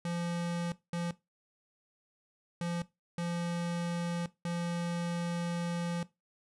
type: tone bursts at uneven times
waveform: square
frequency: 172.1 Hz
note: F3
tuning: 25 cents flat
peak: -33 dBFS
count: 5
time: 0.05-0.72 / 0.93-1.11 / 2.61-2.82 / 3.18-4.26 / 4.45-6.03 s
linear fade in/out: 2 ms
effects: noise-tail reverb RT60 0.2 s tail -17 dB re dry + resampled to 24000 Hz